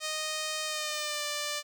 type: tone with pitch glide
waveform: 5% pulse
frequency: 620 to 590.6 Hz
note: D#5 to D5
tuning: -6 to +10 cents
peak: -20 dBFS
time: 0-1.63 s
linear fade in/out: 50 ms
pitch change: -84 cents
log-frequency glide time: 0.65-1.24 s
effects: none